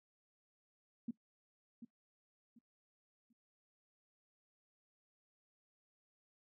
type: tone with echo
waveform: sine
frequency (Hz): 233.7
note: A#3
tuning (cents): +5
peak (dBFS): -37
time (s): 1.08-1.11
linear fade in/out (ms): 5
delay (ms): 740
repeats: 3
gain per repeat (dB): -11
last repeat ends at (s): 3.33
effects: noise-tail reverb RT60 0.1 s tail -19 dB re dry